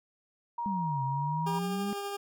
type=tone with pitch glide; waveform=sine; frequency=945 to 954.3 Hz; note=A#5 to A#5; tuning=+23 to +40 cents; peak=-31 dBFS; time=0.58-1.59 s; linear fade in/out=5 ms; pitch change=+17 cents; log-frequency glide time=0.76-1.37 s
type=exponential two-way sweep; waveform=sine; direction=down then up; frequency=207.7 to 130.81 to 207.7 Hz; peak=-31 dBFS; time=0.66-1.93 s; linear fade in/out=0 ms; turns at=1.03 s
type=tone with tremolo; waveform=20% pulse; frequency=402.4 Hz; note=G4; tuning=45 cents sharp; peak=-28 dBFS; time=1.46-2.17 s; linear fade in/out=10 ms; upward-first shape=triangle; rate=12 Hz; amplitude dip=30%
effects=none